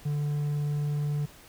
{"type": "tone", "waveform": "triangle", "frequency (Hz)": 146.83, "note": "D3", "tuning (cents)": 0, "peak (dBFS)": -24, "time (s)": [0.05, 1.26], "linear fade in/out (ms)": 10, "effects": ["pink hiss -52 dBFS RMS until 1.48 s"]}